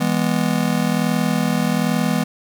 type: chord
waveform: square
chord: E major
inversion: none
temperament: just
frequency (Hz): 164.81 / 206 / 247.2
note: E3 / G#3 / B3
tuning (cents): 0 / -14 / +2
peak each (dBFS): -22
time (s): 0-2.24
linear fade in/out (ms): 10
effects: none